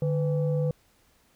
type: tone pair together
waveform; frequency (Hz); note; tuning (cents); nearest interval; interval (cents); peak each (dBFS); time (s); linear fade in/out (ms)
sine; 149.36 / 501; D3 / B4; +30 / +25; octave + major sixth; 2095; -23 / -27; 0.02-0.71; 2
effects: tanh soft clip ceiling -18 dBFS + pink hiss -64 dBFS RMS until 1.35 s